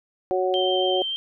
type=harmonic tone; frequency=185 Hz; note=F#3; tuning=in tune; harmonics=2 / 3 / 4; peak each=-23 / -25 / -26 dBFS; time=0.31-1.02 s; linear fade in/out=0 ms
type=tone with vibrato; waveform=sine; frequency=3136 Hz; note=G7; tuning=in tune; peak=-25 dBFS; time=0.54-1.16 s; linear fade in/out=0 ms; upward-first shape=triangle; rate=7.1 Hz; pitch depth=9 cents each way
effects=none